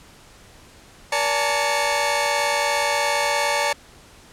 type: tone cluster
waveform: sawtooth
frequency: 476.3 / 577 / 846 / 903 / 2211 Hz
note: A#4 / D5 / G#5 / A5 / C#7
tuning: +37 / -31 / +32 / +45 / -5 cents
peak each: -29 / -20 / -23 / -20 / -23 dBFS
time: 1.12-3.73 s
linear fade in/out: 5 ms
effects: pink hiss -48 dBFS RMS until 4.32 s + low-pass 10000 Hz 12 dB/octave